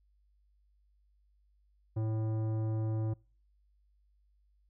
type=tone with tanh clipping; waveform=sine; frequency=110 Hz; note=A2; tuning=in tune; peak=-32 dBFS; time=1.96-3.14 s; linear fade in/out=10 ms; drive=14 dB; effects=noise-tail reverb RT60 0.4 s tail -26 dB re dry + added 50 Hz sine -66 dBFS peak until 4.69 s

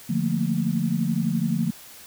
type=chord; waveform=sine; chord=Bb major seventh; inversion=first; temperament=equal with one note detuned; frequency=146.83 / 174.61 / 221.3 / 233.1 Hz; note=D3 / F3 / A3 / Bb3; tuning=0 / 0 / +10 / 0 cents; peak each=-28 / -25 / -26 / -28 dBFS; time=0.09-1.71 s; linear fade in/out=10 ms; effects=white hiss -45 dBFS RMS until 2.06 s

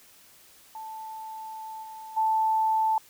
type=tone with level steps; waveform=sine; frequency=880 Hz; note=A5; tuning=in tune; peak=-36 / -39 / -21 dBFS; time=0.75-2.98 s; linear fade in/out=2 ms; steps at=1.82 / 2.16 s; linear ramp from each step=20 ms; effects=white hiss -55 dBFS RMS until 3.09 s

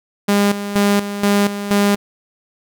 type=tone with tremolo; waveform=sawtooth; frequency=202.7 Hz; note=G#3; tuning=42 cents flat; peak=-8 dBFS; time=0.28-1.96 s; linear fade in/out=10 ms; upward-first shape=square; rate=2.1 Hz; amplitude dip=70%; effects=none

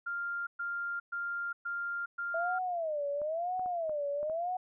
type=tone bursts; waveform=sine; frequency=1396.9 Hz; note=F6; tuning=in tune; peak=-33 dBFS; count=5; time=0.06-2.59 s; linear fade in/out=10 ms; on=410 ms; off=120 ms
type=tone with vibrato; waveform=sine; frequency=649 Hz; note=E5; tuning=27 cents flat; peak=-31 dBFS; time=2.34-4.57 s; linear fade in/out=5 ms; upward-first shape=sine; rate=1 Hz; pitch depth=230 cents each way
type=clicks; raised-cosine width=1 ms; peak=-35 dBFS; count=6; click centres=3.217 / 3.595 / 3.66 / 3.895 / 4.23 / 4.298 s
effects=none

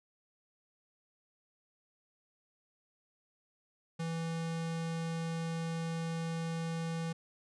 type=tone; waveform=square; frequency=164.81 Hz; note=E3; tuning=in tune; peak=-35 dBFS; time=3.99-7.13 s; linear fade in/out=10 ms; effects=resampled to 22050 Hz

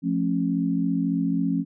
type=chord; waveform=sine; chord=F augmented; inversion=none; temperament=just; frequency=174.61 / 218.3 / 272.8 Hz; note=F3 / A3 / C#4; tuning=0 / -13 / -28 cents; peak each=-25 / -28 / -24 dBFS; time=0.02-1.65 s; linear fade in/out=50 ms; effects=none

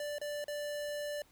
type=tone with dropouts; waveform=square; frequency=587.3 Hz; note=D5; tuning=in tune; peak=-37 dBFS; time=0-1.22 s; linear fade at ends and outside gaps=2 ms; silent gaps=0.184-0.214 / 0.442-0.481 s; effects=pink hiss -66 dBFS RMS until 1.31 s

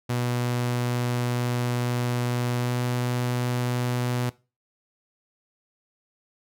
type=tone with pitch glide; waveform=sawtooth; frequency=122.1 to 123.09 Hz; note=B2 to B2; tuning=-19 to -5 cents; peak=-20 dBFS; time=0.09-4.3 s; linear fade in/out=10 ms; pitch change=+14 cents; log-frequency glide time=2.6-2.71 s; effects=noise-tail reverb RT60 0.3 s tail -20 dB re dry

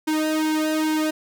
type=tone with flanger; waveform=sawtooth; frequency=311.1 Hz; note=D#4; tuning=in tune; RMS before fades=-22 dBFS; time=0.07-1.11 s; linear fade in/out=10 ms; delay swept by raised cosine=1.5 to 2.33 ms; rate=2.4 Hz; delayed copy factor=-1; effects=none

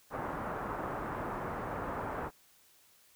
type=low-pass noise; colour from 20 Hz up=white; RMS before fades=-38 dBFS; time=0.1-2.31 s; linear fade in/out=50 ms; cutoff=1300 Hz; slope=24 dB/octave; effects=white hiss -64 dBFS RMS until 3.15 s

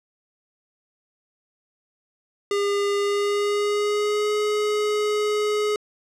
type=tone with pitch glide; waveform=square; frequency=404.5 to 420.5 Hz; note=G#4 to G#4; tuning=-46 to +22 cents; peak=-21 dBFS; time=2.51-5.76 s; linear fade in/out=2 ms; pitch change=+68 cents; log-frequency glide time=2.97-4.32 s; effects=low-pass 8000 Hz 12 dB/octave

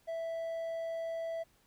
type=tone; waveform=triangle; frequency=659.3 Hz; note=E5; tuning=in tune; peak=-33 dBFS; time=0.07-1.44 s; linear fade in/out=20 ms; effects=pink hiss -69 dBFS RMS until 1.66 s

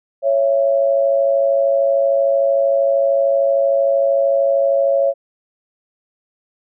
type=tone pair together; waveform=sine; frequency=553.9 / 667 Hz; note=C#5 / E5; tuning=-1 / +20 cents; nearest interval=minor third; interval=321 cents; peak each=-13 / -19 dBFS; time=0.22-5.14 s; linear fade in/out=50 ms; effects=none

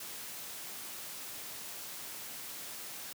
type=noise; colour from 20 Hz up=white; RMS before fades=-44 dBFS; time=0-3.13 s; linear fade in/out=5 ms; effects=high-pass 100 Hz 12 dB/octave

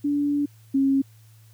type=tone pair in turn; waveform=sine; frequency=288.6 / 271.9 Hz; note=D4 / C#4; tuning=-30 / -33 cents; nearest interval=minor second; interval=103 cents; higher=first; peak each=-20 / -17 dBFS; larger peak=second; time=0.04-0.46 / 0.74-1.02 s; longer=first; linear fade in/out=10 ms; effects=added 110 Hz sine -49 dBFS peak until 1.53 s + white hiss -60 dBFS RMS until 1.53 s

